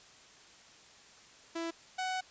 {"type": "tone pair in turn", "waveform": "sawtooth", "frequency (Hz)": [332.3, 746], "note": ["E4", "F#5"], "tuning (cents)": [14, 14], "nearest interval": "octave + major second", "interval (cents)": 1400, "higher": "second", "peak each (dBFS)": [-31, -29], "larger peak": "second", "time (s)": [[1.55, 1.71], [1.98, 2.21]], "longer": "second", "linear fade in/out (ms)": 10, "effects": ["white hiss -57 dBFS RMS until 2.3 s", "resampled to 16000 Hz"]}